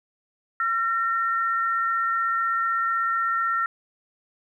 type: tone pair together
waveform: sine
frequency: 1358 / 1835.4 Hz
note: F6 / A#6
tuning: -49 / -27 cents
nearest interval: perfect fourth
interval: 522 cents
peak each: -22 / -28 dBFS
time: 0.6-3.66 s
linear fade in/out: 2 ms
effects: 10-bit